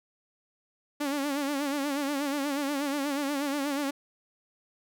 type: tone with vibrato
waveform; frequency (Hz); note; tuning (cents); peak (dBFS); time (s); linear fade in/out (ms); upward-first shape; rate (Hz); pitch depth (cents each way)
sawtooth; 283.4; C#4; +38; -24; 1-3.91; 10; sine; 8.3; 80
effects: none